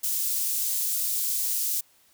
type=high-pass noise; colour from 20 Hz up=white; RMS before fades=-27 dBFS; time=0.03-1.81 s; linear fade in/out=10 ms; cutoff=6400 Hz; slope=12 dB/octave; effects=white hiss -61 dBFS RMS until 2.13 s